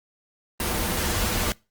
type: noise with comb filter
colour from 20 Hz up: pink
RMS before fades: -25 dBFS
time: 0.6-1.52 s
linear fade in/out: 0 ms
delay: 7.2 ms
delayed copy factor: -0.55
effects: noise-tail reverb RT60 0.3 s tail -25 dB re dry + Opus 24 kbps